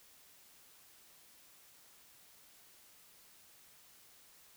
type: silence
effects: white hiss -62 dBFS RMS until 4.56 s